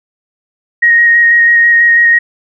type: tone with vibrato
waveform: sine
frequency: 1875 Hz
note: A#6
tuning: 10 cents sharp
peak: -4 dBFS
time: 0.82-2.19 s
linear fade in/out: 10 ms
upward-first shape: square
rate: 6.1 Hz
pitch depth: 11 cents each way
effects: none